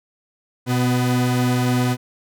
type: tone pair together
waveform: 45% pulse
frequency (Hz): 123.47 / 250.4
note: B2 / B3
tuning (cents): 0 / +24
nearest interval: octave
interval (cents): 1224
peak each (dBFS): -19 / -20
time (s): 0.66-1.97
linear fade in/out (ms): 50
effects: none